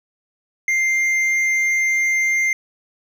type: tone with hard clipping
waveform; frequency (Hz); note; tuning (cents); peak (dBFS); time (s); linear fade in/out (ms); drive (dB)
sine; 2099; C7; +5; -17; 0.68-2.53; 2; 5
effects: none